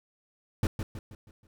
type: noise with echo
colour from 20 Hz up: brown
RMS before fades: -24 dBFS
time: 0.63-0.67 s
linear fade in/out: 2 ms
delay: 160 ms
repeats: 5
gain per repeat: -7 dB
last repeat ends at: 1.47 s
effects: none